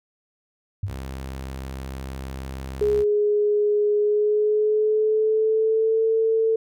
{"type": "tone with exponential decay", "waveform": "sine", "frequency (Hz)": 98, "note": "G2", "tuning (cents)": 0, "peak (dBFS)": -20, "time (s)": [0.83, 1.05], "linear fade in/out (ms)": 5, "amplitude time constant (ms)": 47}
{"type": "tone", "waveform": "sawtooth", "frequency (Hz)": 66.4, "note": "C2", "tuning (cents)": 26, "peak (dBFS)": -27, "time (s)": [0.86, 3.05], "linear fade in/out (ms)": 50}
{"type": "tone with pitch glide", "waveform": "sine", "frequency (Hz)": [416.6, 446.5], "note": ["G#4", "A4"], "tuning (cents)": [5, 25], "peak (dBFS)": -17, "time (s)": [2.81, 6.56], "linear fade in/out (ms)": 5, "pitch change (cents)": 120, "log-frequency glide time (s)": [3.98, 6.04]}
{"effects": []}